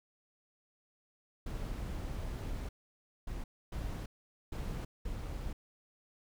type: noise bursts at uneven times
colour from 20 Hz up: brown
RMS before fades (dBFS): -39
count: 5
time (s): 1.46-2.69 / 3.27-3.44 / 3.72-4.06 / 4.52-4.85 / 5.05-5.53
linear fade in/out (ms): 5
effects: none